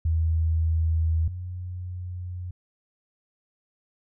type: tone pair in turn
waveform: sine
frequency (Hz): 81 / 89.93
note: E2 / F#2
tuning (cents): -30 / -49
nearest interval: major second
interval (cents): 181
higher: second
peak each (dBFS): -20 / -31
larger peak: first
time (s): 0.05-1.28 / 1.28-2.51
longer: neither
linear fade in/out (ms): 5
effects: none